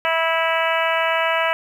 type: harmonic tone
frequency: 327.1 Hz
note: E4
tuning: 13 cents flat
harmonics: 2 / 3 / 4 / 5 / 6 / 7 / 8 / 9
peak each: -22 / -24 / -25 / -26 / -27 / -27 / -28 / -29 dBFS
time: 0.05-1.53 s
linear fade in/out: 0 ms
effects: 8-bit